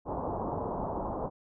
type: low-pass noise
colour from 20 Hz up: white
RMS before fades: -34 dBFS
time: 0.05-1.3 s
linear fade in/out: 50 ms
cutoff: 1000 Hz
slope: 48 dB/octave
effects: none